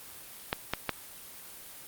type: clicks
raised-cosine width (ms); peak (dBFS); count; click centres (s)
0.3; -11; 3; 0.529 / 0.736 / 0.893
effects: white hiss -47 dBFS RMS until 1.87 s + Opus 32 kbps